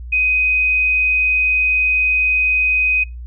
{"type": "tone", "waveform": "sine", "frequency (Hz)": 2508, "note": "D#7", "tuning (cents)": 13, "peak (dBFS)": -13, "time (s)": [0.12, 3.04], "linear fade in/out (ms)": 10, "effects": ["noise-tail reverb RT60 0.2 s tail -22 dB re dry", "added 60 Hz sine -28 dBFS peak until 3.26 s"]}